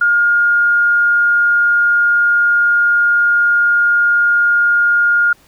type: tone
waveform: sine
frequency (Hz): 1419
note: F6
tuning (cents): +27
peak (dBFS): -9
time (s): 0.01-5.33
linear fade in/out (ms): 5
effects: pink hiss -50 dBFS RMS until 5.47 s